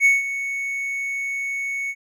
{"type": "tone with ADSR envelope", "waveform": "triangle", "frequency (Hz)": 2217, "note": "C#7", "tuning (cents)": 0, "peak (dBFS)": -9, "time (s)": [0, 1.95], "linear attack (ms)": 52, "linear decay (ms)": 170, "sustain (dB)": -13, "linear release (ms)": 52, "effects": []}